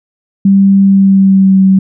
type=tone with pitch glide; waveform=sine; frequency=196 to 191.19 Hz; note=G3 to G3; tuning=0 to -43 cents; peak=-3 dBFS; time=0.45-1.79 s; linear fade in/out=5 ms; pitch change=-43 cents; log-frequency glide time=0.82-1.6 s; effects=none